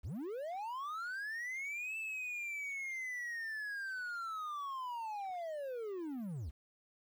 triangle linear two-way sweep, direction up then down, 46.25 to 2652 to 57 Hz, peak -37 dBFS, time 0.03-6.51 s, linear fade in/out 20 ms, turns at 1.97 s, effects 11-bit

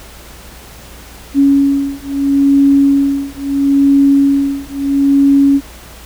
sine beating tone pair, 277.9 / 278.65 Hz, C#4 / C#4, +4 / +9 cents, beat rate 0.75 Hz, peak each -11 dBFS, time 1.34-5.61 s, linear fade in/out 50 ms, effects added 60 Hz sine -37 dBFS peak until 6.05 s + pink hiss -36 dBFS RMS until 6.05 s

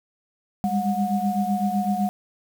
sine tone cluster, 197.4 / 205.3 / 727 Hz, G3 / G#3 / F#5, +12 / -20 / -31 cents, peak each -25 dBFS, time 0.64-2.09 s, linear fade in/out 0 ms, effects 7-bit

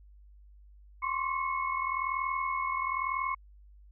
sine tone cluster, 1050 / 1091 / 1131 / 2188 Hz, C6 / C#6 / C#6 / C#7, +6 / -28 / +34 / -23 cents, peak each -32 / -37 / -36 / -36 dBFS, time 1.02-3.35 s, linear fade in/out 10 ms, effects added 50 Hz sine -52 dBFS peak until 3.91 s

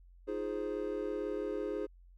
triangle chord, F minor seventh, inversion third, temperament equal, 311.1 / 349.2 / 415.3 / 523.3 Hz, Eb4 / F4 / Ab4 / C5, 0 / 0 / 0 / 0 cents, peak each -39 / -40 / -35 / -39 dBFS, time 0.27-1.87 s, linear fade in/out 20 ms, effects added 44 Hz sine -55 dBFS peak until 2.17 s

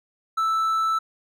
triangle tone, 1318.5 Hz, E6, in tune, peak -18 dBFS, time 0.37-0.99 s, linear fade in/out 10 ms, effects none

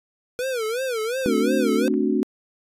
square tone with vibrato, 479.4 Hz, A#4, 48 cents sharp, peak -24 dBFS, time 0.39-1.88 s, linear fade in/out 0 ms, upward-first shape sine, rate 2.8 Hz, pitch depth 180 cents each way
clicks, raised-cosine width 0.5 ms, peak -37 / -32 / -31 dBFS, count 3, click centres 1.215 / 1.264 / 1.94 s
sine chord, D dominant seventh, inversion second, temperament equal, 220 / 261.6 / 293.7 / 370 Hz, A3 / C4 / D4 / F#4, 0 / 0 / 0 / 0 cents, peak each -24 dBFS, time 1.26-2.23 s, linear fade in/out 0 ms
effects resampled to 32000 Hz

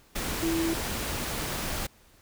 sine tone in noise, 329.6 Hz, E4, in tune, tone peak -25 dBFS, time 0.42-0.74 s, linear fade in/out 10 ms, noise pink, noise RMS -32 dBFS, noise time 0.15-1.87 s, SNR +4 dB, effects pink hiss -59 dBFS RMS until 2.21 s

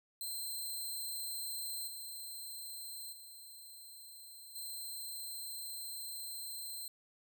5% pulse tone with level steps, 4118 Hz, C8, 28 cents flat, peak -32 / -37 / -44 / -35 dBFS, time 0.21-6.88 s, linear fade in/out 2 ms, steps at 1.87 / 3.12 / 4.55 s, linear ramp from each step 10 ms, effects none

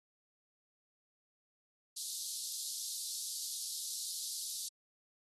pink high-pass noise, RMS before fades -41 dBFS, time 1.96-4.69 s, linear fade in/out 10 ms, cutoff 3900 Hz, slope 48 dB/octave, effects AAC 32 kbps

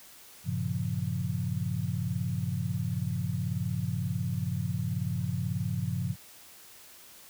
sine chord, G half-diminished seventh, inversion none, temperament equal, 98 / 116.54 / 138.59 / 174.61 Hz, G2 / Bb2 / Db3 / F3, 0 / 0 / 0 / 0 cents, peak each -34 dBFS, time 0.44-6.16 s, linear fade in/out 50 ms, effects white hiss -52 dBFS RMS until 7.29 s

